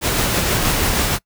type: noise with tremolo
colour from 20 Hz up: pink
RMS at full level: -17 dBFS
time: 0.01-1.19 s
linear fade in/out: 50 ms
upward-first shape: sine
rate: 6.3 Hz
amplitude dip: 25%
effects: noise-tail reverb RT60 0.1 s tail -24 dB re dry